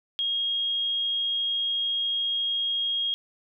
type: tone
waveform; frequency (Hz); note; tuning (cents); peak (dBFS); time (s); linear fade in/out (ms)
sine; 3263; G#7; -31; -24; 0.19-3.14; 0
effects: none